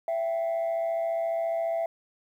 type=tone pair together; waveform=sine; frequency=665.5 / 780 Hz; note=E5 / G5; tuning=+16 / -9 cents; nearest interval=minor third; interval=275 cents; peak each=-24 / -33 dBFS; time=0.08-1.86 s; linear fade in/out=2 ms; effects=tanh soft clip ceiling -23 dBFS + 10-bit